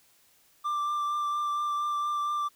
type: tone with vibrato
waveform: triangle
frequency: 1181 Hz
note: D6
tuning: 9 cents sharp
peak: -25 dBFS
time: 0.64-2.49 s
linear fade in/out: 20 ms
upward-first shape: triangle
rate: 4.3 Hz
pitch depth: 16 cents each way
effects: white hiss -63 dBFS RMS until 2.55 s